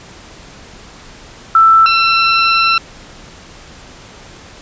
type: tone pair in turn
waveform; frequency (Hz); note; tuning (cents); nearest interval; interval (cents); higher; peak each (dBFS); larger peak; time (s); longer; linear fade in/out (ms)
sine / 20% pulse; 1327 / 1344.7; E6 / E6; +11 / +34; unison; 23; second; -4; neither; 1.55-1.86 / 1.86-2.78; second; 2
effects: pink hiss -37 dBFS RMS until 4.61 s + resampled to 16000 Hz